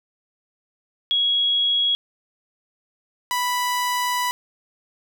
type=tone pair in turn; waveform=sine / sawtooth; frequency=3322 / 987.6 Hz; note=G#7 / B5; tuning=0 / 0 cents; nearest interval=octave + major sixth; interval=2100 cents; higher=first; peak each=-17 / -17 dBFS; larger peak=neither; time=1.11-1.95 / 3.31-4.31 s; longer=second; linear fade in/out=0 ms; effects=none